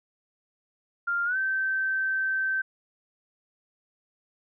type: tone with pitch glide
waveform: sine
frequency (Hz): 1396.9 to 1550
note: F6 to G6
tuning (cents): 0 to -20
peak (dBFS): -24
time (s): 1.07-2.62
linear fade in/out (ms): 10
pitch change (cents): +180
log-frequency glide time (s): 1.25-1.37
effects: none